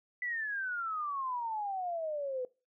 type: exponential sweep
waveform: sine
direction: down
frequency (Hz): 2000 to 494.9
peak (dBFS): -33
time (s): 0.22-2.45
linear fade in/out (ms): 2
effects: noise-tail reverb RT60 0.3 s tail -21 dB re dry